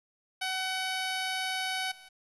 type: tone with level steps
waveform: 10% pulse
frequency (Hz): 753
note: F#5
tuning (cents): +30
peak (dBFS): -22 / -42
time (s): 0.41-2.09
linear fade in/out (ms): 10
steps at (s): 1.91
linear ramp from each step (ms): 10
effects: resampled to 24000 Hz + 10-bit